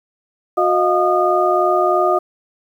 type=tone cluster; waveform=sine; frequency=363.3 / 624 / 707 / 1224 Hz; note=F#4 / D#5 / F5 / D#6; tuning=-32 / +5 / +21 / -29 cents; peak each=-18 dBFS; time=0.57-2.19 s; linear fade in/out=10 ms; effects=8-bit